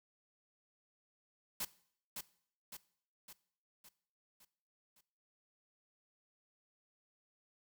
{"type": "noise with echo", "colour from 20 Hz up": "white", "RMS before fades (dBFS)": -39, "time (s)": [1.6, 1.65], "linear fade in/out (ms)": 5, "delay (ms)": 560, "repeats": 6, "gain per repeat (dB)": -5, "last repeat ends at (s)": 5.01, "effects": ["noise-tail reverb RT60 0.6 s tail -19 dB re dry"]}